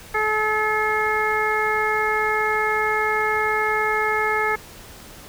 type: harmonic tone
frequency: 430 Hz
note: A4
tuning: 40 cents flat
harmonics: 1 / 2 / 3 / 4 / 5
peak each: -25 / -25 / -25 / -25 / -25 dBFS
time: 0.14-4.56 s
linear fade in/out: 10 ms
effects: pink hiss -42 dBFS RMS until 5.28 s